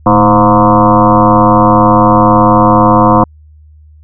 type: tone with frequency modulation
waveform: sine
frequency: 619 Hz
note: D#5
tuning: 9 cents flat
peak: -3 dBFS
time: 0.06-3.24 s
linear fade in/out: 5 ms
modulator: 100 Hz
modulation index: 5.2
effects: added 76 Hz sine -36 dBFS peak until 4.03 s